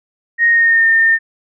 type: tone with pitch glide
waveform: sine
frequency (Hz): 1864.7 to 1814.8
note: A#6 to A#6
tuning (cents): 0 to -47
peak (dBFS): -8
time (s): 0.38-1.19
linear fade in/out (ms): 50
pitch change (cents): -47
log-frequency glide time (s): 0.49-0.88
effects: none